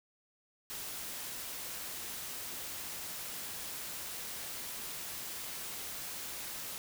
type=noise; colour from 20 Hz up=white; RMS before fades=-42 dBFS; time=0.7-6.78 s; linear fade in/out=0 ms; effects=none